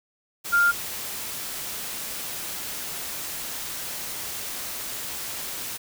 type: tone in noise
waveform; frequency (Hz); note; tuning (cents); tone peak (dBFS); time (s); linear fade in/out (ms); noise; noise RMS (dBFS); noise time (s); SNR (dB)
sine; 1400; F6; +4; -16; 0.52-0.72; 20; white; -33; 0.44-5.78; +14
effects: none